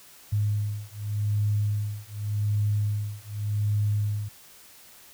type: beating tone pair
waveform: sine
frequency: 103.83 / 104.69 Hz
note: G#2 / G#2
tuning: 0 / +14 cents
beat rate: 0.86 Hz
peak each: -27 dBFS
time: 0.32-4.29 s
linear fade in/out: 10 ms
effects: white hiss -51 dBFS RMS until 5.13 s